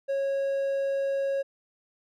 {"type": "tone", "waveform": "triangle", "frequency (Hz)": 549, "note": "C#5", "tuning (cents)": -17, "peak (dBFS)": -23, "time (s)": [0.08, 1.43], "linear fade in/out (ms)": 20, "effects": []}